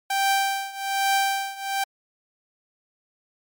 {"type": "tone with tremolo", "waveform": "sawtooth", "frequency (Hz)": 784, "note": "G5", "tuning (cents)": 0, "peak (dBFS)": -14, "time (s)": [0.1, 1.84], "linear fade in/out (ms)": 5, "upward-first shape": "triangle", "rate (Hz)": 1.2, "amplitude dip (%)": 90, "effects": ["MP3 96 kbps"]}